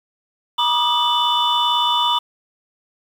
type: tone cluster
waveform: sine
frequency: 962 / 1178 / 1236 / 2984 / 3532 Hz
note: B5 / D6 / D#6 / F#7 / A7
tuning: -46 / +5 / -12 / +14 / +6 cents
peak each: -18 / -26 / -24 / -21 / -20 dBFS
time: 0.58-2.19 s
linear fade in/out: 10 ms
effects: tanh soft clip ceiling -7 dBFS + 7-bit